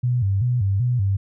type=tone with vibrato; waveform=sine; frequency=110 Hz; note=A2; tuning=in tune; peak=-17 dBFS; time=0.03-1.17 s; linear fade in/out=10 ms; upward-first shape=square; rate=2.6 Hz; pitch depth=200 cents each way; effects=none